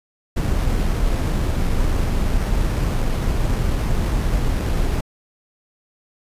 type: noise with sample-and-hold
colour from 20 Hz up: brown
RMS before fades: -19 dBFS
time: 0.36-5.01 s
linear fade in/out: 10 ms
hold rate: 7350 Hz
effects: resampled to 32000 Hz

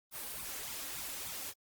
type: noise with flanger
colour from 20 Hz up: white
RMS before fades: -42 dBFS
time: 0.11-1.54 s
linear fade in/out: 50 ms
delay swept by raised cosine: 0.82 to 3.82 ms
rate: 3.4 Hz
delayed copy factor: +0.65
effects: Opus 32 kbps

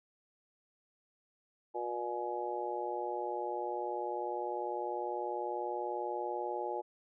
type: harmonic tone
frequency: 120.1 Hz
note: B2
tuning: 48 cents flat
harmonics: 3 / 4 / 5 / 6 / 7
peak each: -40 / -41 / -42 / -46 / -38 dBFS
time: 1.74-6.82 s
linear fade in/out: 20 ms
effects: none

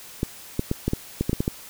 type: clicks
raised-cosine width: 3 ms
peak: -9 dBFS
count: 10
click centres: 0.231 / 0.594 / 0.714 / 0.88 / 0.934 / 1.21 / 1.295 / 1.331 / 1.405 / 1.479 s
effects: white hiss -43 dBFS RMS until 1.69 s

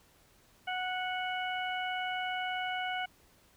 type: harmonic tone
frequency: 737 Hz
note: F#5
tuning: 7 cents flat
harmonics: 1 / 2 / 3 / 4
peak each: -35 / -38 / -40 / -41 dBFS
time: 0.67-3.06 s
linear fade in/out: 10 ms
effects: pink hiss -64 dBFS RMS until 3.56 s

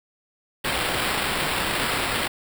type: noise with sample-and-hold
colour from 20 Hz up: white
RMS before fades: -25 dBFS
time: 0.64-2.28 s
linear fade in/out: 10 ms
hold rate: 6300 Hz
effects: none

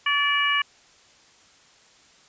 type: harmonic tone with a mistuned harmonic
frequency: 581 Hz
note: D5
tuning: 19 cents flat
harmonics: 2 / 3 / 4 / 5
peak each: -25 / -25 / -25 / -25 dBFS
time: 0.06-0.62 s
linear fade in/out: 5 ms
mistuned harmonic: 2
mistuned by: -34 cents
effects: white hiss -55 dBFS RMS until 2.28 s + resampled to 16000 Hz

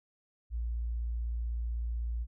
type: tone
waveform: sine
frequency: 58 Hz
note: A#1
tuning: 8 cents flat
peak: -31 dBFS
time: 0.5-2.27 s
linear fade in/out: 50 ms
effects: none

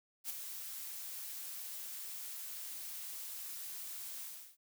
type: noise with ADSR envelope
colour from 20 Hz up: blue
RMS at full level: -38 dBFS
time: 0.24-4.57 s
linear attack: 58 ms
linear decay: 12 ms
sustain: -7 dB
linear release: 350 ms
effects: none

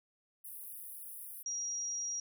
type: high-pass noise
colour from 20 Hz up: pink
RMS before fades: -47 dBFS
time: 0.44-1.43 s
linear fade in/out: 10 ms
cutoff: 9600 Hz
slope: 96 dB/octave
type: tone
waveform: sine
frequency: 5710 Hz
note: F8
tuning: 37 cents sharp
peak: -35 dBFS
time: 1.46-2.2 s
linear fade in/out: 2 ms
effects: none

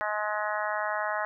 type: harmonic tone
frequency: 211 Hz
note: G#3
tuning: 28 cents sharp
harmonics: 3 / 4 / 5 / 6 / 7 / 8 / 9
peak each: -33 / -34 / -35 / -36 / -36 / -37 / -38 dBFS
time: 0.01-1.25 s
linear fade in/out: 0 ms
effects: none

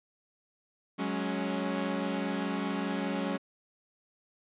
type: chord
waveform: sawtooth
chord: F# suspended second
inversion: none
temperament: equal with one note detuned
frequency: 185 / 209.9 / 277.2 Hz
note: F#3 / G#3 / C#4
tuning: 0 / +19 / 0 cents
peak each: -31 / -31 / -30 dBFS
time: 0.98-3.38 s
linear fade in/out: 20 ms
effects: resampled to 8000 Hz

